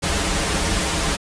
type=noise with comb filter; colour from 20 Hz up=pink; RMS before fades=-21 dBFS; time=0.02-1.17 s; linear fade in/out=20 ms; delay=8.1 ms; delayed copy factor=-0.95; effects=resampled to 22050 Hz